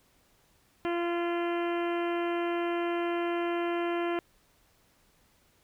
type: harmonic tone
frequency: 344.2 Hz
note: F4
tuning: 25 cents flat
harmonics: 1 / 2 / 3 / 4 / 5 / 6 / 7 / 8 / 9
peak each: -29 / -35 / -39 / -41 / -43 / -45 / -46 / -47 / -48 dBFS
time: 0.85-4.19 s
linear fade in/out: 0 ms
effects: pink hiss -66 dBFS RMS until 5.63 s